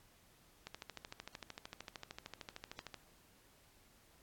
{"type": "click train", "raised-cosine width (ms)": 0.2, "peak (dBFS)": -28, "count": 31, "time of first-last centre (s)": [0.67, 2.943], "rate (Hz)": 13.2, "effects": ["pink hiss -67 dBFS RMS until 4.22 s", "AAC 64 kbps"]}